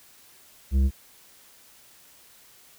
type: tone with tanh clipping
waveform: triangle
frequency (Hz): 67.1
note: C2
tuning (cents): +44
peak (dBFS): -19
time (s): 0.71-0.91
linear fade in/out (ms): 50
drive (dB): 13
effects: white hiss -54 dBFS RMS until 2.78 s